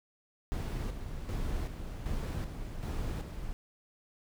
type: noise with tremolo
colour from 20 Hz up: brown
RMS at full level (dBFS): -34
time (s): 0.52-3.53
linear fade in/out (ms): 0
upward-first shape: square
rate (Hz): 1.3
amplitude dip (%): 50
effects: none